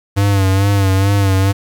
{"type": "tone with vibrato", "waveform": "square", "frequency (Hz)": 98, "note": "G2", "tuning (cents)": 0, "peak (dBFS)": -11, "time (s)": [0.16, 1.53], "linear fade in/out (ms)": 20, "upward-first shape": "sine", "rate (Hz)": 2.3, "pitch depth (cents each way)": 52, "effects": ["8-bit"]}